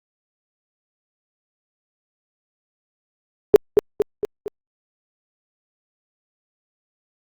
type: tone with echo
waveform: sine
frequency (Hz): 415.3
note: G#4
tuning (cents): 0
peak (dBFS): -3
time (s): 3.54-3.56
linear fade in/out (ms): 0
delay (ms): 230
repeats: 4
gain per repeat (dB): -5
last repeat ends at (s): 4.48
effects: Opus 48 kbps